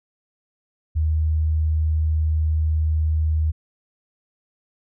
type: tone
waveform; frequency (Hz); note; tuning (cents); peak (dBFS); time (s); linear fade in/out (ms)
sine; 78.2; D#2; +9; -17; 0.95-3.52; 20
effects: none